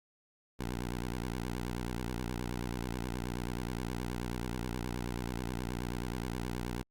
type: tone with vibrato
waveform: 10% pulse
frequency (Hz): 60.3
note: B1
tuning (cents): -41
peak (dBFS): -27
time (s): 0.59-6.83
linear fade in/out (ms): 10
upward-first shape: sine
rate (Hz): 9.4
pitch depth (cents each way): 150
effects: Opus 48 kbps